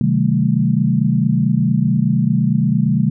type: chord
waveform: sine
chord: A half-diminished seventh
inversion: first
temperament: equal with one note detuned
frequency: 130.81 / 155.56 / 191.3 / 220 Hz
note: C3 / Eb3 / G3 / A3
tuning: 0 / 0 / -42 / 0 cents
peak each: -18 dBFS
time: 0.01-3.1 s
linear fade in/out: 2 ms
effects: none